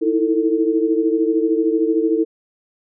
sine tone cluster, 318.4 / 331.6 / 446.9 Hz, D#4 / E4 / A4, +40 / +10 / +27 cents, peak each -19 dBFS, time 0.01-2.25 s, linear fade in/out 20 ms, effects none

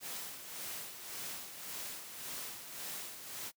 white noise with tremolo, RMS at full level -42 dBFS, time 0-3.52 s, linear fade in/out 50 ms, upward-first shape sine, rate 1.8 Hz, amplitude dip 55%, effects noise-tail reverb RT60 0.1 s tail -24 dB re dry + high-pass 100 Hz 12 dB/octave

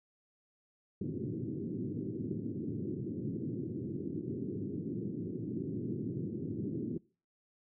white band-pass noise, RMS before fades -38 dBFS, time 1.01-6.98 s, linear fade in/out 5 ms, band 100 to 370 Hz, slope 48 dB/octave, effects noise-tail reverb RT60 0.4 s tail -23 dB re dry

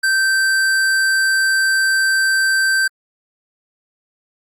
square tone, 1558 Hz, G6, 11 cents flat, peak -14 dBFS, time 0.03-2.88 s, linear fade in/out 10 ms, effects low-pass 12000 Hz 12 dB/octave + Opus 48 kbps

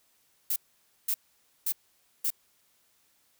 violet noise bursts, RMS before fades -28 dBFS, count 4, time 0.5-2.304 s, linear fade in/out 5 ms, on 61 ms, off 520 ms, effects white hiss -68 dBFS RMS until 3.39 s

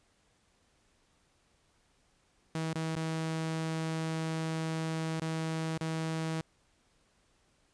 sawtooth tone with dropouts, 160.8 Hz, E3, 43 cents flat, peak -28 dBFS, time 2.55-6.41 s, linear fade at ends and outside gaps 2 ms, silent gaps 2.733-2.755 / 2.953-2.963 / 5.198-5.218 / 5.776-5.81 s, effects pink hiss -70 dBFS RMS until 7.73 s + resampled to 22050 Hz

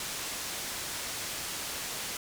white low-pass noise, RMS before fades -37 dBFS, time 0-2.17 s, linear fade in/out 2 ms, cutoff 9200 Hz, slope 12 dB/octave, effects none

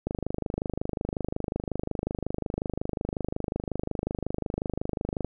click train, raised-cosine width 2 ms, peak -15 dBFS, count 133, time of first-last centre 0.07-5.246 s, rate 25.5 Hz, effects none

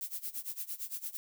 violet noise with tremolo, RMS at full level -37 dBFS, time 0.01-1.17 s, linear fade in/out 0 ms, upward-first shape sine, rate 8.8 Hz, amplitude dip 90%, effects none

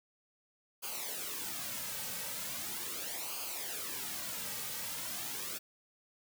white noise with flanger, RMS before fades -40 dBFS, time 0.82-5.59 s, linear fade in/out 20 ms, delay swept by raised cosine 0.53 to 2.93 ms, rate 0.39 Hz, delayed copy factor -0.7, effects none

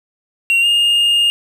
triangle tone with pitch glide, 2750 to 2831 Hz, F7 to F7, -27 to +23 cents, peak -9 dBFS, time 0.5-1.3 s, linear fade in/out 0 ms, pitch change +50 cents, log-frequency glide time 0.61-0.66 s, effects none

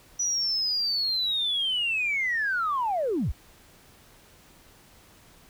sine linear sweep, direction down, 5920 to 32.7 Hz, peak -23 dBFS, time 0.19-3.32 s, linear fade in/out 10 ms, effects tanh soft clip ceiling -19 dBFS + pink hiss -55 dBFS RMS until 5.49 s

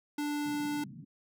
square tone, 293.7 Hz, D4, in tune, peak -32 dBFS, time 0.18-0.84 s, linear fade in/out 5 ms
pink band-pass noise, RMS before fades -48 dBFS, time 0.45-1.05 s, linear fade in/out 10 ms, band 130 to 260 Hz, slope 48 dB/octave
effects none

